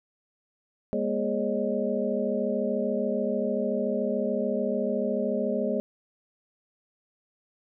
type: tone cluster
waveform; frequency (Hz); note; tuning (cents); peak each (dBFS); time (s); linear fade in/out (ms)
sine; 205 / 238.7 / 415.6 / 546 / 613; G#3 / A#3 / G#4 / C#5 / D#5; -22 / +41 / +1 / -26 / -26; -31; 0.93-5.8; 0
effects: none